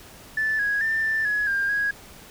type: tone with pitch steps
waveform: sine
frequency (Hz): 1752 / 1659 / 1786 / 1772 / 1685 / 1601 / 1650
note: A6 / G#6 / A6 / A6 / G#6 / G6 / G#6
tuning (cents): -8 / -2 / +25 / +12 / +25 / +36 / -12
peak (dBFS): -20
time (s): 0.37-1.91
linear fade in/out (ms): 5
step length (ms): 220
effects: tanh soft clip ceiling -16 dBFS + pink hiss -46 dBFS RMS until 2.3 s